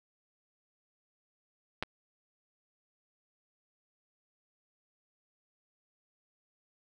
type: clicks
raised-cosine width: 0.3 ms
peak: -15 / -26 dBFS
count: 2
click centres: 1.826 / 1.834 s
effects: none